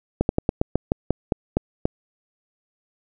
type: slowing click train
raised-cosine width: 2 ms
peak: -5 dBFS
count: 11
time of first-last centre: 0.21-1.855 s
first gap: 81 ms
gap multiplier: 1.15
effects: none